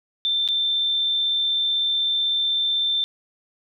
sine tone with dropouts, 3562 Hz, A7, 21 cents sharp, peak -19 dBFS, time 0.25-3.04 s, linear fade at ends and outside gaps 0 ms, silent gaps 0.477-0.487 s, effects none

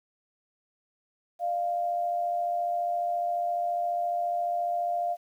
sine tone pair together, 601.5 / 696 Hz, D5 / F5, +41 / -6 cents, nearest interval minor third, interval 253 cents, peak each -36 / -26 dBFS, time 1.39-5.17 s, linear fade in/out 50 ms, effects 10-bit

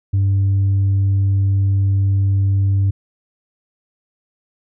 sine tone with tanh clipping, 98 Hz, G2, in tune, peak -13 dBFS, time 0.13-2.91 s, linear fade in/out 10 ms, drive 1 dB, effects none

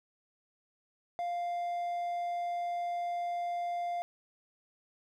triangle tone, 698.5 Hz, F5, in tune, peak -30 dBFS, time 1.19-4.02 s, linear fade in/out 0 ms, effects none

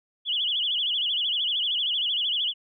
sine tone with vibrato, 3147 Hz, G7, 6 cents sharp, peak -23 dBFS, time 0.25-2.54 s, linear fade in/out 50 ms, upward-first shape sine, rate 13 Hz, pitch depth 170 cents each way, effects none

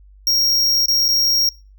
square tone with dropouts, 5588 Hz, F8, in tune, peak -14 dBFS, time 0.27-1.49 s, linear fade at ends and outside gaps 1 ms, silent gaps 0.859-0.883 / 1.082-1.087 s, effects noise-tail reverb RT60 0.3 s tail -23 dB re dry + added 49 Hz sine -43 dBFS peak until 1.78 s

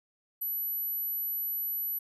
sine tone, 11840 Hz, F#9, in tune, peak -30 dBFS, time 0.41-1.99 s, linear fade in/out 10 ms, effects none

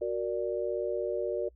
sine chord, Gb augmented, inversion none, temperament equal, 370 / 466.2 / 587.3 Hz, Gb4 / Bb4 / D5, 0 / 0 / 0 cents, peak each -33 dBFS, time 0.01-1.49 s, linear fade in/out 10 ms, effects noise-tail reverb RT60 0.1 s tail -26 dB re dry + added 60 Hz sine -56 dBFS peak until 1.55 s

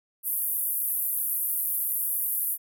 pink band-pass noise, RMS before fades -28 dBFS, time 0.23-2.58 s, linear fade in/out 50 ms, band 11000 to 15000 Hz, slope 48 dB/octave, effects none

